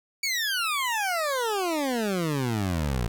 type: exponential sweep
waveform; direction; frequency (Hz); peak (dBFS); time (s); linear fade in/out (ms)
20% pulse; down; 2297 to 55; -20; 0.23-3.08; 5
effects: 9-bit